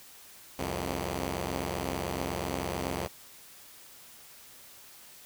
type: tone pair together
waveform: 5% pulse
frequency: 67.29 / 88.7 Hz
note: C2 / F2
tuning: +49 / +27 cents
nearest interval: perfect fourth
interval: 478 cents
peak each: -23 dBFS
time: 0.58-3.08 s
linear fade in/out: 20 ms
effects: white hiss -52 dBFS RMS until 5.25 s